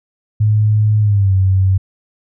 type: tone with pitch glide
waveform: sine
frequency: 106.7 to 95.06 Hz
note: G#2 to F#2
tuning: +47 to +47 cents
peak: -9 dBFS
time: 0.4-1.78 s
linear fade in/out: 10 ms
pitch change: -200 cents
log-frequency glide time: 1-1.34 s
effects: none